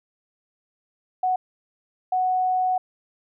sine tone bursts at uneven times, 740 Hz, F#5, in tune, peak -19 dBFS, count 2, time 1.23-1.36 / 2.12-2.78 s, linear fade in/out 5 ms, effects none

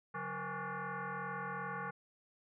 sine tone with frequency modulation, 140.7 Hz, C#3, 26 cents sharp, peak -38 dBFS, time 0.14-1.91 s, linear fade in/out 10 ms, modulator 324 Hz, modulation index 4.8, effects none

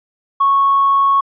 triangle tone with tanh clipping, 1104 Hz, C#6, 7 cents flat, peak -9 dBFS, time 0.4-1.21 s, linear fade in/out 10 ms, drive 1 dB, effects resampled to 11025 Hz

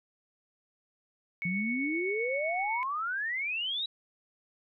sine tone with tremolo, 2217 Hz, C#7, in tune, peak -31 dBFS, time 1.42-2.83 s, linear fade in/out 0 ms, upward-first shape sine, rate 7.8 Hz, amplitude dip 25%
sine exponential sweep, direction up, 170 to 3924 Hz, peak -30 dBFS, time 1.45-3.86 s, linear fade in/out 5 ms
effects none

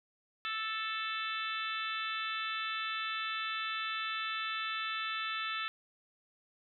harmonic tone, 440 Hz, A4, in tune, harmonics 3 / 4 / 5 / 6 / 7 / 8 / 9, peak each -38 / -41 / -46 / -41 / -47 / -42 / -48 dBFS, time 0.45-5.68 s, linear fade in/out 0 ms, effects none

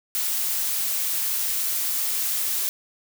blue noise, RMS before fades -25 dBFS, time 0.15-2.69 s, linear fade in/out 0 ms, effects none

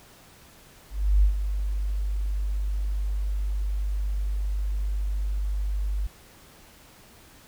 sine tone with ADSR envelope, 50 Hz, G1, 35 cents sharp, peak -14 dBFS, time 0.9-6.07 s, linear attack 330 ms, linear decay 96 ms, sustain -10 dB, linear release 7 ms, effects pink hiss -52 dBFS RMS until 7.47 s

